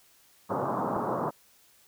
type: band-pass noise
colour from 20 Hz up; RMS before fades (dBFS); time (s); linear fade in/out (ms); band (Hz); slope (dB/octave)
white; -30; 0.49-1.31; 20; 110 to 1200; 48
type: click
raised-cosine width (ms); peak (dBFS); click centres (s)
2; -29; 0.964
effects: white hiss -61 dBFS RMS until 1.87 s